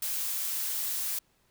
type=noise; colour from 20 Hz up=blue; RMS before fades=-32 dBFS; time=0.02-1.19 s; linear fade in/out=5 ms; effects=pink hiss -69 dBFS RMS until 1.5 s